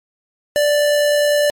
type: tone with amplitude modulation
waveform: square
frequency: 587.3 Hz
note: D5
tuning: in tune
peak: -12 dBFS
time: 0.56-1.5 s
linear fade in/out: 0 ms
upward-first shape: sine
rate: 70 Hz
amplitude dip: 25%
effects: MP3 64 kbps